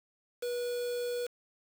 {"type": "tone with quantisation", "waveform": "triangle", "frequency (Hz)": 485.6, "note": "B4", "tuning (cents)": -29, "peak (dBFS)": -30, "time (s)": [0.42, 1.27], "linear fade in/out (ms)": 10, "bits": 7, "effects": []}